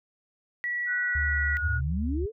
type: tone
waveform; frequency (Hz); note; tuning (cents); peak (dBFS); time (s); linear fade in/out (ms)
sine; 1938; B6; -33; -27; 0.64-1.57; 0
type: tone with pitch glide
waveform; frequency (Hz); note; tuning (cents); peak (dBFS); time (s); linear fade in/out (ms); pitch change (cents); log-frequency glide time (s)
sine; 1480 to 1447; F#6 to F#6; 0 to -39; -28; 0.86-1.81; 50; -39; 1.02-1.62
type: tone with vibrato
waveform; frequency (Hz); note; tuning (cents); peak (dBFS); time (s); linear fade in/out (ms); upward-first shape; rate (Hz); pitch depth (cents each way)
sine; 73.42; D2; 0; -27; 1.15-2.26; 5; triangle; 2.8; 22
type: exponential sweep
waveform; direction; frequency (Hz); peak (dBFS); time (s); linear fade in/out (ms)
sine; up; 67.1 to 465.5; -29; 1.55-2.32; 50
effects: none